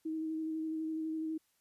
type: tone with vibrato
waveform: sine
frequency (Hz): 317.3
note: D#4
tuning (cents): +34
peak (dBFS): -34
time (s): 0.05-1.38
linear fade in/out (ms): 10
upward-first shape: square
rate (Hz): 12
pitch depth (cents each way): 13
effects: white hiss -75 dBFS RMS until 1.6 s + resampled to 32000 Hz